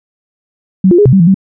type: tone with pitch steps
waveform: sine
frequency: 188.6 / 349.3 / 413.7 / 128.4 / 192.7 / 167.5 / 192 Hz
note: F#3 / F4 / G#4 / C3 / G3 / E3 / G3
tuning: +33 / 0 / -7 / -32 / -29 / +28 / -36 cents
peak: -3 dBFS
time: 0.84-1.344 s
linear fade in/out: 5 ms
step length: 72 ms
effects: none